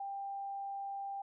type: tone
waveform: sine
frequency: 792 Hz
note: G5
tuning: 18 cents sharp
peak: -38 dBFS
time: 0-1.22 s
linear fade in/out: 5 ms
effects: none